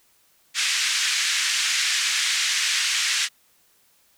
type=band-pass noise; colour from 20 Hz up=pink; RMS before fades=-23 dBFS; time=0.54-3.29 s; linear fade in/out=50 ms; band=1800 to 7700 Hz; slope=24 dB/octave; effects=white hiss -61 dBFS RMS until 4.17 s